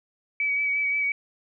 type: tone with vibrato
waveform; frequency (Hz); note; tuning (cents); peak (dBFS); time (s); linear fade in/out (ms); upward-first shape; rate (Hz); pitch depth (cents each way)
sine; 2279; C#7; +47; -22; 0.4-1.12; 2; sine; 5.7; 21
effects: none